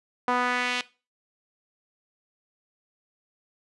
sawtooth tone with band-pass filter sweep, 247.3 Hz, B3, 3 cents sharp, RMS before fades -26 dBFS, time 0.28-0.81 s, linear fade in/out 2 ms, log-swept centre 1000 to 3100 Hz, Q 1.6, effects noise-tail reverb RT60 0.3 s tail -18 dB re dry + resampled to 24000 Hz

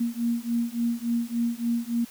sine beating tone pair, 233.1 / 236.6 Hz, A#3 / A#3, 0 / +26 cents, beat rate 3.5 Hz, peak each -27 dBFS, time 0-2.05 s, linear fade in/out 10 ms, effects white hiss -48 dBFS RMS until 2.1 s

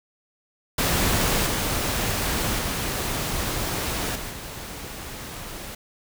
pink noise with level steps, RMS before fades -22 / -25 / -27 / -33 / -36 dBFS, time 0.78-5.75 s, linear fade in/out 5 ms, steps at 1.46 / 2.58 / 4.15 / 4.3 s, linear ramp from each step 10 ms, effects none

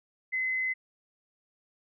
sine tone, 2041 Hz, C7, 44 cents flat, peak -27 dBFS, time 0.32-0.74 s, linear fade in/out 20 ms, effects none

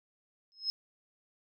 sine tone with exponential growth, 5160 Hz, E8, 38 cents flat, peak -26 dBFS, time 0.52-0.7 s, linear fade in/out 0 ms, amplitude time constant 37 ms, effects none

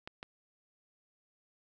clicks, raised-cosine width 0.3 ms, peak -26 dBFS, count 2, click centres 0.075 / 0.229 s, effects none

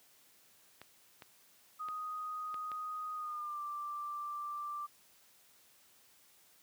clicks, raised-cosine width 0.3 ms, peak -33 dBFS, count 5, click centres 0.816 / 1.222 / 1.886 / 2.543 / 2.717 s
sine tone with pitch glide, 1246 to 1178.1 Hz, D#6 to D6, +2 to +5 cents, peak -38 dBFS, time 1.79-4.87 s, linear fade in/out 20 ms, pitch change -97 cents, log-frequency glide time 3.14-3.61 s
effects white hiss -65 dBFS RMS until 6.62 s + high-pass 80 Hz 12 dB/octave

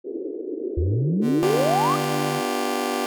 pink band-pass noise, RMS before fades -30 dBFS, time 0.04-1.68 s, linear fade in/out 20 ms, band 310 to 440 Hz, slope 48 dB/octave
sine exponential sweep, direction up, 73.5 to 1225 Hz, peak -19 dBFS, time 0.77-1.96 s, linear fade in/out 5 ms
35% pulse tone, 148.8 Hz, D3, 23 cents sharp, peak -26 dBFS, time 1.21-2.42 s, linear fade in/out 50 ms
20% pulse chord, G dominant seventh, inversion first, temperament just, 245 / 294 / 352.8 / 392 Hz, B3 / D4 / F4 / G4, -14 / +2 / +18 / 0 cents, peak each -23 / -25 / -26 / -22 dBFS, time 1.43-3.06 s, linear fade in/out 0 ms
effects none

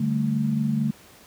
sine chord, D suspended fourth, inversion none, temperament just, 146.83 / 195.78 / 220.2 Hz, D3 / G3 / A3, 0 / -2 / +2 cents, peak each -25 / -29 / -23 dBFS, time 0-0.91 s, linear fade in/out 5 ms, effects pink hiss -50 dBFS RMS until 1.26 s + high-pass 80 Hz 12 dB/octave

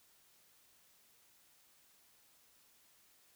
silence, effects white hiss -68 dBFS RMS until 3.35 s

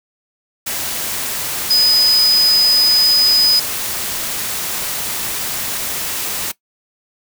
sine tone in noise, 5000 Hz, D#8, 8 cents sharp, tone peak -9 dBFS, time 1.7-3.6 s, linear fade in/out 10 ms, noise white, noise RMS -22 dBFS, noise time 0.66-6.52 s, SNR +10 dB, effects noise-tail reverb RT60 0.1 s tail -19 dB re dry

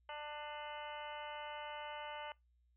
harmonic tone with a mistuned harmonic, 297.1 Hz, D4, 20 cents sharp, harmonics 2 / 3 / 4 / 5 / 6 / 7 / 8 / 9 / 10, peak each -50 / -47 / -54 / -53 / -60 / -55 / -62 / -60 / -54 dBFS, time 0.09-2.32 s, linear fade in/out 2 ms, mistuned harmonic 8, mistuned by +78 cents, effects noise-tail reverb RT60 0.2 s tail -24 dB re dry + added 60 Hz sine -70 dBFS peak until 2.76 s

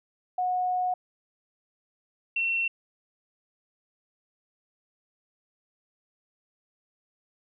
sine tone pair in turn, 730 / 2712 Hz, F#5 / E7, -24 / +49 cents, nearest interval octave + major seventh, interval 2273 cents, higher second, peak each -24 dBFS, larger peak neither, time 0.38-0.94 / 2.36-2.68 s, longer first, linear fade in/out 5 ms, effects none

